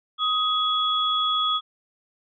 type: tone pair together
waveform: sine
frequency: 1255 / 3361 Hz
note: D#6 / G#7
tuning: +15 / +20 cents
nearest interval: octave + perfect fourth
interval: 1705 cents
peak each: -23 / -23 dBFS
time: 0.18-1.61 s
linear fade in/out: 50 ms
effects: none